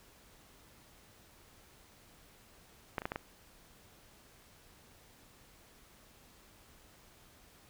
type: clicks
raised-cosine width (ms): 0.5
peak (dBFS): -18 / -27 / -19 / -21 / -21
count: 5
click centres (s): 2.982 / 3.019 / 3.055 / 3.119 / 3.159
effects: pink hiss -61 dBFS RMS until 7.69 s